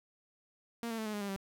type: tone with pitch steps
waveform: sawtooth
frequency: 233 / 226.1 / 219.4 / 212.9 / 206.6 / 200.5 / 194.58 Hz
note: A#3 / A3 / A3 / G#3 / G#3 / G3 / G3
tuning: -1 / +47 / -5 / +43 / -9 / +39 / -13 cents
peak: -32 dBFS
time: 0.83-1.362 s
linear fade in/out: 0 ms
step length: 76 ms
effects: none